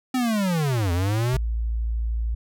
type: linear two-way sweep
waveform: square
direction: down then up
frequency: 261.6 to 83.5 to 131.9 Hz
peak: -21 dBFS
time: 0.14-1.37 s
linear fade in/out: 5 ms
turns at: 0.92 s
type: tone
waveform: sine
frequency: 56.6 Hz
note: A1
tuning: 50 cents sharp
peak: -22 dBFS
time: 1.33-2.35 s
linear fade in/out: 10 ms
effects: none